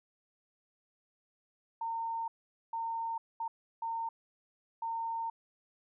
sine tone bursts at uneven times, 913 Hz, A#5, 36 cents flat, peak -33 dBFS, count 5, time 1.81-2.28 / 2.73-3.18 / 3.4-3.48 / 3.82-4.09 / 4.82-5.3 s, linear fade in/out 5 ms, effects none

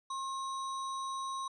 sine tone with sample-and-hold, 1072 Hz, C6, 42 cents sharp, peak -35 dBFS, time 0.1-1.48 s, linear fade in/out 5 ms, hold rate 4900 Hz, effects resampled to 22050 Hz

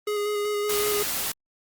square tone with vibrato, 415.3 Hz, G#4, in tune, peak -25 dBFS, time 0.07-1.03 s, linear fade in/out 5 ms, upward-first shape square, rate 5.3 Hz, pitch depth 14 cents each way
white noise, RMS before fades -28 dBFS, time 0.69-1.32 s, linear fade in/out 5 ms
effects Opus 32 kbps

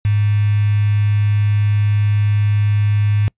sine tone with quantisation, 103.83 Hz, G#2, in tune, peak -12 dBFS, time 0.05-3.28 s, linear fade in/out 0 ms, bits 5, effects noise-tail reverb RT60 0.1 s tail -26 dB re dry + resampled to 8000 Hz

